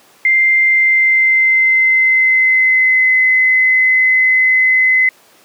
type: tone with pitch glide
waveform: sine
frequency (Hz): 2093 to 2038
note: C7 to C7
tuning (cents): 0 to -46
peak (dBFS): -8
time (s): 0.25-5.09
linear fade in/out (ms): 2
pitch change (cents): -46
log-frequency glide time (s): 0.6-3.15
effects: pink hiss -47 dBFS RMS until 5.44 s + high-pass 300 Hz 12 dB/octave